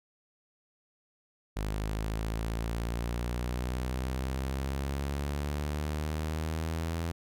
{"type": "exponential sweep", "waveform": "sawtooth", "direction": "up", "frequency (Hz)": [51.5, 83.9], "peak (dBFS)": -27, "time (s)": [1.56, 7.12], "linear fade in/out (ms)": 10, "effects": []}